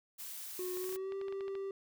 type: noise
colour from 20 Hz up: blue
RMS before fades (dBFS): -45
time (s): 0.18-0.97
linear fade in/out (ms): 20
type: tone with pitch glide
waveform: triangle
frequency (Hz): 364.7 to 390.9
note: F#4 to G4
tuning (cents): -25 to -5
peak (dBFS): -35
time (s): 0.59-1.71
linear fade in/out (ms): 2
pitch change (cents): +120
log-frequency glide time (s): 0.77-1.15
type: clicks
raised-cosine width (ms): 0.3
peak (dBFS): -35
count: 12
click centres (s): 0.771 / 0.842 / 0.893 / 0.927 / 0.959 / 1.122 / 1.214 / 1.283 / 1.325 / 1.408 / 1.481 / 1.553
effects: none